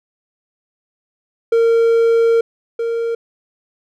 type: tone pair in turn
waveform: triangle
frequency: 460 / 462.5 Hz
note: A#4 / A#4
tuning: -23 / -14 cents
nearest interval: unison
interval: 9 cents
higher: second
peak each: -8 / -15 dBFS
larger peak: first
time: 1.52-2.41 / 2.79-3.15 s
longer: first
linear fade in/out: 5 ms
effects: none